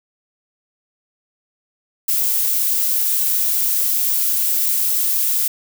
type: noise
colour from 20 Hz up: violet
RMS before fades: -18 dBFS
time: 2.08-5.48 s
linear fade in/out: 5 ms
effects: none